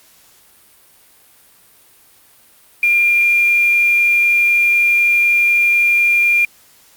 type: tone with quantisation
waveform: sine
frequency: 2396 Hz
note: D7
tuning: 34 cents sharp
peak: -10 dBFS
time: 2.83-6.45 s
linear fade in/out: 2 ms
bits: 5
effects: white hiss -49 dBFS RMS until 6.96 s + Opus 48 kbps